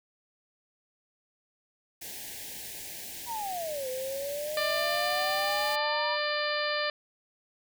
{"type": "band-stop noise", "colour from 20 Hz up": "white", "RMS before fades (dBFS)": -41, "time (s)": [2.01, 5.76], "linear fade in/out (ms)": 10, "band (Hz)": [910, 1600], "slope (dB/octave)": 96}
{"type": "exponential two-way sweep", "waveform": "sine", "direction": "down then up", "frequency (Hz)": [976, 507, 976], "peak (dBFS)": -32, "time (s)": [3.26, 6.18], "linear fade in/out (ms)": 50, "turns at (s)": 3.89}
{"type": "harmonic tone", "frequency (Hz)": 595, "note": "D5", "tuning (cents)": 22, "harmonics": [1, 2, 3, 4, 5, 6, 7, 8], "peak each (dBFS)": [-32, -35, -33, -38, -39, -40, -38, -38], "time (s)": [4.57, 6.9], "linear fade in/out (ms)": 2}
{"effects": []}